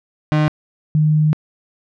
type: tone pair in turn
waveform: 35% pulse / sine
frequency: 152.5 / 153.37 Hz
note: D#3 / D#3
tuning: -34 / -25 cents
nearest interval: unison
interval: 9 cents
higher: second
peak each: -11 dBFS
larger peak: neither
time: 0.32-0.48 / 0.95-1.33 s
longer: second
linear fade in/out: 0 ms
effects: low-pass 3000 Hz 12 dB/octave